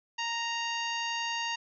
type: harmonic tone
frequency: 931 Hz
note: A#5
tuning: 2 cents flat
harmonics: 1 / 2 / 3 / 4 / 5 / 6 / 7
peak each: -35 / -37 / -35 / -44 / -41 / -48 / -44 dBFS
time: 0.18-1.56 s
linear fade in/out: 10 ms
effects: none